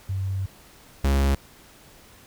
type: tone pair in turn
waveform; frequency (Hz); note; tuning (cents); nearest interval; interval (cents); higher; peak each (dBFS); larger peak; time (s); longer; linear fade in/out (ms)
sine / 45% pulse; 96.1 / 68.76; G2 / C#2; -34 / -13; tritone; 579; first; -24 / -18; second; 0.09-0.46 / 1.04-1.35; first; 5
effects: pink hiss -51 dBFS RMS until 2.26 s